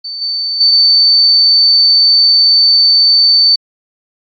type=tone with level steps; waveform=sine; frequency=4541 Hz; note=C#8; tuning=41 cents sharp; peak=-20 / -14 / -5 dBFS; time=0.04-3.56 s; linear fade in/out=10 ms; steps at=0.21 / 0.6 s; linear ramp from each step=10 ms; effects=AAC 48 kbps